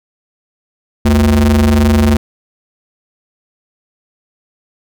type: ring-modulated tone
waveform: square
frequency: 70.8 Hz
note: C#2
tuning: 37 cents sharp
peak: -5 dBFS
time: 1.05-2.17 s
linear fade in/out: 5 ms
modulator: 153 Hz
effects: none